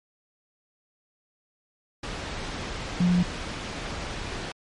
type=tone in noise; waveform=sine; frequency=177.7 Hz; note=F3; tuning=30 cents sharp; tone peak=-18 dBFS; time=3-3.23 s; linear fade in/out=5 ms; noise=pink; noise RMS=-33 dBFS; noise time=2.03-4.52 s; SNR=+12 dB; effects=low-pass 5000 Hz 12 dB/octave + MP3 48 kbps